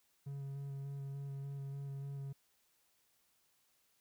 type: tone with vibrato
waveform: triangle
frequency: 138.8 Hz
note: C#3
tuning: 3 cents sharp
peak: -39 dBFS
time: 0.26-2.33 s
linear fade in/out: 10 ms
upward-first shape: square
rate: 3.4 Hz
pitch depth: 12 cents each way
effects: white hiss -75 dBFS RMS until 4 s